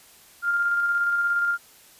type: tone with tremolo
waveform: sine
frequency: 1400 Hz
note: F6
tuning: 4 cents sharp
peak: -19 dBFS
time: 0.42-1.58 s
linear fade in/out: 50 ms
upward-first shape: square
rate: 17 Hz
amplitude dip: 25%
effects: white hiss -52 dBFS RMS until 1.99 s + resampled to 32000 Hz